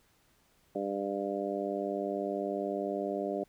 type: harmonic tone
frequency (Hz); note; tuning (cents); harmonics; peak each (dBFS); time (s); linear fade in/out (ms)
100; G2; +35; 2 / 3 / 4 / 5 / 6 / 7; -40 / -38 / -36 / -41 / -36 / -40; 0.75-3.44; 5
effects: pink hiss -68 dBFS RMS until 3.48 s